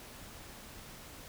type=silence; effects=pink hiss -50 dBFS RMS until 1.28 s